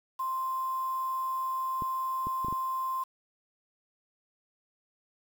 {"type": "tone", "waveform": "sine", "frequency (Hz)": 1046.5, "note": "C6", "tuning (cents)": 0, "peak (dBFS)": -29, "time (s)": [0.19, 3.04], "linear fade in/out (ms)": 10}
{"type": "clicks", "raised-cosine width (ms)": 3, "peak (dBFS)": -26, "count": 5, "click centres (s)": [1.822, 2.27, 2.447, 2.484, 2.526]}
{"effects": ["8-bit"]}